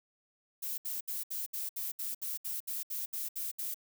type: noise bursts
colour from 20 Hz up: violet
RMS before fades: -37 dBFS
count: 14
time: 0.62-3.744 s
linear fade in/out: 10 ms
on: 160 ms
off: 68 ms
effects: none